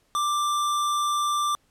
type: tone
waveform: square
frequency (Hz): 1180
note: D6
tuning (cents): +8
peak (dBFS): -23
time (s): 0.15-1.55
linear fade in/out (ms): 0
effects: pink hiss -66 dBFS RMS until 1.7 s + low-pass 12000 Hz 12 dB/octave